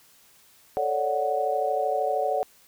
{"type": "chord", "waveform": "sine", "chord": "D major seventh", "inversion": "second", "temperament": "equal", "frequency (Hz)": [440, 554.4, 587.3, 740], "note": ["A4", "C#5", "D5", "F#5"], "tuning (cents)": [0, 0, 0, 0], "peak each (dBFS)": [-30, -29, -29, -26], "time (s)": [0.77, 2.43], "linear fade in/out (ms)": 0, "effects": ["white hiss -57 dBFS RMS until 2.67 s"]}